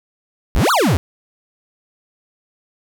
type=exponential two-way sweep; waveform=square; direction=up then down; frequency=31.62 to 1529 to 70 Hz; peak=-13 dBFS; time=0.55-0.97 s; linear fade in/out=0 ms; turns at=0.71 s; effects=none